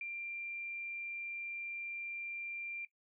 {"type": "tone", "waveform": "sine", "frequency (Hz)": 2375, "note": "D7", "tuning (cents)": 19, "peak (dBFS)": -39, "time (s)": [0.01, 2.85], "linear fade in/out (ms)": 2, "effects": ["noise-tail reverb RT60 0.1 s tail -18 dB re dry"]}